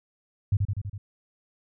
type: tone with echo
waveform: sine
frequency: 100.3 Hz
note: G2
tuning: 40 cents sharp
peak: -18 dBFS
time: 0.52-0.57 s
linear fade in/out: 5 ms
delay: 82 ms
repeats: 5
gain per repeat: -3 dB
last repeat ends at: 0.98 s
effects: none